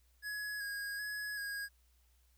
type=tone with vibrato; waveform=square; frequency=1661.2 Hz; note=G#6; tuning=in tune; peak=-39 dBFS; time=0.22-1.69 s; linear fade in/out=50 ms; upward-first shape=square; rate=1.3 Hz; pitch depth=22 cents each way; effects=added 61 Hz sine -67 dBFS peak until 2.37 s + white hiss -75 dBFS RMS until 2.37 s